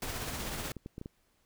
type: noise with tremolo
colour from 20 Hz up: pink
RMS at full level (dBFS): -36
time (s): 0.02-0.72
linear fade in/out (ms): 2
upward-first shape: triangle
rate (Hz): 16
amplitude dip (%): 40
type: clicks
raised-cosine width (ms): 3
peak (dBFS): -28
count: 5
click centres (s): 0.767 / 0.861 / 0.981 / 1.014 / 1.059
effects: pink hiss -72 dBFS RMS until 1.45 s